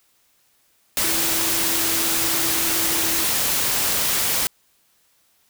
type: tone in noise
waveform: sine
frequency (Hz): 329.6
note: E4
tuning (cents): 0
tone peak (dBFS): -31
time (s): 1.04-3.24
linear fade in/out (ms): 0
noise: white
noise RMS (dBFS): -21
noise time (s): 0.97-4.47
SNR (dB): -13
effects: white hiss -62 dBFS RMS until 5.49 s